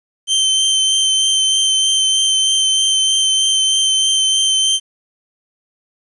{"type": "tone with vibrato", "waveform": "sawtooth", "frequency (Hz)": 3111, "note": "G7", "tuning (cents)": -14, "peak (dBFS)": -9, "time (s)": [0.27, 4.8], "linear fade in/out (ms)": 50, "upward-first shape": "triangle", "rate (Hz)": 3.2, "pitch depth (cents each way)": 15, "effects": ["resampled to 24000 Hz", "8-bit"]}